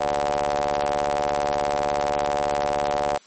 sawtooth ring-modulated tone, 72.3 Hz, D2, 27 cents flat, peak -14 dBFS, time 0-3.18 s, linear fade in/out 10 ms, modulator 659 Hz, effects white hiss -52 dBFS RMS until 3.26 s + MP3 32 kbps

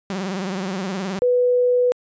sawtooth tone with vibrato, 190 Hz, F#3, 46 cents sharp, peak -20 dBFS, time 0.1-1.19 s, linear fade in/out 0 ms, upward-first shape triangle, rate 19 Hz, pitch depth 130 cents each way
sine tone, 493.9 Hz, B4, in tune, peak -14 dBFS, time 1.22-1.92 s, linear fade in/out 0 ms
effects resampled to 16000 Hz

